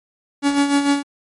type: tone with tremolo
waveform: 45% pulse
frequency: 283.2 Hz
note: C#4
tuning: 37 cents sharp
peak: -12 dBFS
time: 0.42-1.03 s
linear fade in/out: 50 ms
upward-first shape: sine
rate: 6.7 Hz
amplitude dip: 60%
effects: MP3 48 kbps